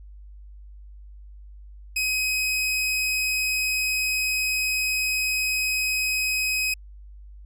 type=tone; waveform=sawtooth; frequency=2528 Hz; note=D#7; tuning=27 cents sharp; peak=-19 dBFS; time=1.96-6.74 s; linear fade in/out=5 ms; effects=added 50 Hz sine -41 dBFS peak until 7.45 s + resampled to 32000 Hz